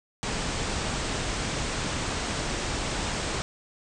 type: low-pass noise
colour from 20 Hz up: pink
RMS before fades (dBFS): -30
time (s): 0.23-3.42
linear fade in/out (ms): 0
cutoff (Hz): 8700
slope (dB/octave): 96
effects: none